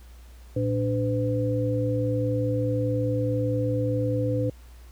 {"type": "tone cluster", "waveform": "sine", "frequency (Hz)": [115.2, 293.3, 505], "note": ["A#2", "D4", "B4"], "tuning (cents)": [-20, -2, 39], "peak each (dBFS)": [-25, -29, -27], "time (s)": [0.56, 4.5], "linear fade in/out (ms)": 5, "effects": ["added 60 Hz sine -44 dBFS peak until 4.91 s", "pink hiss -57 dBFS RMS until 4.91 s"]}